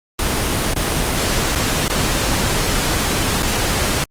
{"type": "noise with dropouts", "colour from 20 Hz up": "pink", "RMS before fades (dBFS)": -18, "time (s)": [0.19, 4.04], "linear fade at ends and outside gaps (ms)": 2, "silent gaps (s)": [[0.738, 0.761], [1.551, 1.557], [1.881, 1.898], [3.424, 3.428]], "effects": ["low-pass 12000 Hz 12 dB/octave", "Opus 24 kbps"]}